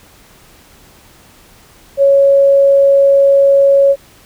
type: tone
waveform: sine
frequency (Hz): 554.4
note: C#5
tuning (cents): 0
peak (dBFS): -5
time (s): 1.97-3.96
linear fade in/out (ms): 50
effects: pink hiss -44 dBFS RMS until 4.25 s